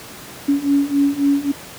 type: beating tone pair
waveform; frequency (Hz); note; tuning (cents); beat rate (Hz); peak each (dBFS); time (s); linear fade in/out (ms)
sine; 280 / 283.7; C#4 / C#4; +18 / +40; 3.7; -18 / -16; 0.48-1.52; 10
effects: pink hiss -36 dBFS RMS until 1.78 s + high-pass 100 Hz 12 dB/octave